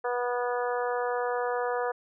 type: harmonic tone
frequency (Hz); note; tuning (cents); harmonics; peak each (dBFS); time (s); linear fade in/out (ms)
244.5; B3; -17; 2 / 3 / 4 / 5 / 6 / 7; -29 / -33 / -35 / -37 / -39 / -40; 0.04-1.92; 10
effects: none